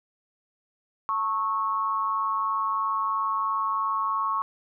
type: tone with amplitude modulation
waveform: sine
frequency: 1100 Hz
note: C#6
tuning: 14 cents flat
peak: -20 dBFS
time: 1.09-4.42 s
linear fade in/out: 0 ms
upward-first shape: sine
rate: 203 Hz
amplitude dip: 75%
effects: none